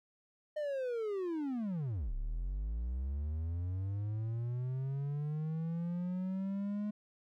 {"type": "linear two-way sweep", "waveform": "triangle", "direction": "down then up", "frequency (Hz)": [614, 32.7, 210.6], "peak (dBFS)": -32, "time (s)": [0.56, 6.91], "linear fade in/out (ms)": 10, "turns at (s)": 2.13, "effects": []}